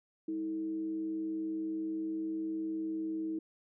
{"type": "tone with frequency modulation", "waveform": "sine", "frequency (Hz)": 319.9, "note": "D#4", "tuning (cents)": 48, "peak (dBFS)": -33, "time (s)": [0.28, 3.39], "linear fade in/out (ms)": 5, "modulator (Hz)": 120, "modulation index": 0.28, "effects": []}